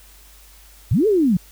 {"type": "linear two-way sweep", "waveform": "sine", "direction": "up then down", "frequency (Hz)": [77.5, 450, 163.1], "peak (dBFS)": -13, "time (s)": [0.91, 1.37], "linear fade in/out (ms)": 5, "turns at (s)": 1.07, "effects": ["added 50 Hz sine -47 dBFS peak until 1.51 s", "white hiss -49 dBFS RMS until 1.51 s"]}